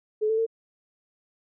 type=tone with pitch steps; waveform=sine; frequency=429.3 / 442.3 / 451.8 Hz; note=A4 / A4 / A4; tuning=-43 / +9 / +46 cents; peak=-21 dBFS; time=0.21-0.465 s; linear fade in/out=20 ms; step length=85 ms; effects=none